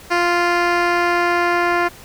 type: tone with low-pass filter sweep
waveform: 10% pulse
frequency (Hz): 348.6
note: F4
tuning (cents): -3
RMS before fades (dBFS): -17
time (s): 0.1-1.89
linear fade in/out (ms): 20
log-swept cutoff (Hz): 4500 to 2500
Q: 0.73
effects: pink hiss -41 dBFS RMS until 2.04 s